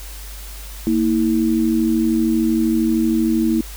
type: tone pair together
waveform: sine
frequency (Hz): 229.6 / 322.5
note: A#3 / E4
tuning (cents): -26 / -38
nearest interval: tritone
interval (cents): 588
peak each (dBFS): -17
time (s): 0.87-3.61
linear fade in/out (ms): 0
effects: added 50 Hz sine -32 dBFS peak until 3.76 s + white hiss -38 dBFS RMS until 3.76 s